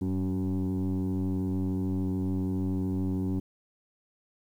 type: tone with frequency modulation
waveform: sine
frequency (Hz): 187.6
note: F#3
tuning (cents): +24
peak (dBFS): -24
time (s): 0.01-3.4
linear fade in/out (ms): 10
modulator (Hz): 93.1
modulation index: 1.4
effects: tanh soft clip ceiling -25 dBFS + 10-bit